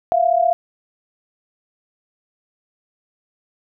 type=tone pair together; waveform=sine; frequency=672 / 707.1 Hz; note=E5 / F5; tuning=+33 / +21 cents; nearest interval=minor second; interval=88 cents; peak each=-16 dBFS; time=0.12-0.53 s; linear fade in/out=0 ms; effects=none